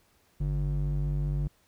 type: ring-modulated tone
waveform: triangle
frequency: 98 Hz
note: G2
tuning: in tune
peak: -21 dBFS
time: 0.4-1.48 s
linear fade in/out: 10 ms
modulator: 47.5 Hz
effects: pink hiss -66 dBFS RMS until 1.67 s